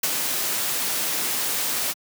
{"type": "noise with ADSR envelope", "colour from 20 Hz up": "white", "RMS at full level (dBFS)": -21, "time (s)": [0.03, 1.94], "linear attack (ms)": 6, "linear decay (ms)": 38, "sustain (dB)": -4, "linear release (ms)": 31, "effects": ["high-pass 150 Hz 12 dB/octave"]}